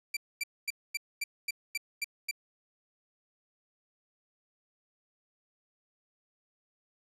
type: tone bursts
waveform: sawtooth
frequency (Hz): 2345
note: D7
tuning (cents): -3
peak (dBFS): -27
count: 9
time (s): 0.14-2.312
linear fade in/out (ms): 5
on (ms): 28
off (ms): 240
effects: resampled to 32000 Hz